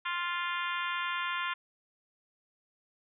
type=harmonic tone; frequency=349.2 Hz; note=F4; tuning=in tune; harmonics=3 / 4 / 5 / 6 / 7 / 8 / 9 / 10; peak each=-35 / -37 / -39 / -41 / -42 / -43 / -44 / -45 dBFS; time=0.05-1.54 s; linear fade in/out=10 ms; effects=none